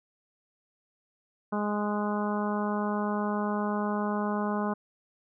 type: harmonic tone with a mistuned harmonic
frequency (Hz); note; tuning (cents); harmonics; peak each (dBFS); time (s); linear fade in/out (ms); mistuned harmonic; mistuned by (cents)
207.7; G#3; 0; 1 / 2 / 3 / 4 / 5 / 6 / 7; -29 / -35 / -36 / -36 / -36 / -39 / -42; 1.52-4.74; 10; 7; +23
effects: none